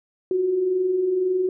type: tone pair together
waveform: sine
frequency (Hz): 348.1 / 370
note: F4 / F#4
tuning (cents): -6 / 0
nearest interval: minor second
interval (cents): 106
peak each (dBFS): -31 / -19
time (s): 0.31-1.49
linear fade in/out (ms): 2
effects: none